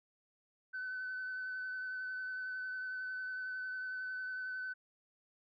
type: tone with vibrato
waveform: sine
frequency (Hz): 1513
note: F#6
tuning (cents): +38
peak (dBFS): -37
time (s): 0.73-4.74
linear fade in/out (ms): 20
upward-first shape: triangle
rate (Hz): 11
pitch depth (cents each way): 17
effects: tanh soft clip ceiling -35 dBFS